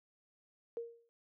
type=tone with exponential decay; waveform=sine; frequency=466.2 Hz; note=A#4; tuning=in tune; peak=-34 dBFS; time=0.77-1.09 s; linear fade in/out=0 ms; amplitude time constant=68 ms; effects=high-pass 300 Hz 12 dB/octave